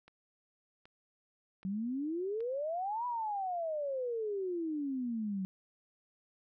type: click train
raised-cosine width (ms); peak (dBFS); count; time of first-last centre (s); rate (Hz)
0.3; -40; 4; 0.08-2.406; 1.29
type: exponential two-way sweep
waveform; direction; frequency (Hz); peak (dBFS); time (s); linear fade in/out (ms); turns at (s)
sine; up then down; 185 to 993 to 185; -33; 1.65-5.45; 0; 3.06
effects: none